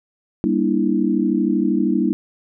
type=chord; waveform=sine; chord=E half-diminished seventh; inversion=first; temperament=just; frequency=197.78 / 237.3 / 296.7 / 329.6 Hz; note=G3 / Bb3 / D4 / E4; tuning=+16 / +31 / +18 / 0 cents; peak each=-21 dBFS; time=0.44-2.13 s; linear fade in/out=0 ms; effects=none